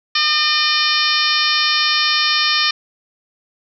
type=harmonic tone; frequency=606 Hz; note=D#5; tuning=46 cents flat; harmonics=2 / 3 / 4 / 5 / 6 / 7 / 8 / 9; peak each=-22 / -22 / -22 / -22 / -22 / -22 / -22 / -22 dBFS; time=0.15-2.71 s; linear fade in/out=5 ms; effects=none